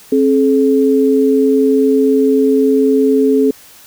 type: tone pair together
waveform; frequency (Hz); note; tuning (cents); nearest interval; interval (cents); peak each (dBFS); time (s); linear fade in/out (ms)
sine; 267.6 / 428.4; C4 / A4; +39 / -46; minor sixth; 815; -11; 0.12-3.51; 5
effects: white hiss -41 dBFS RMS until 3.86 s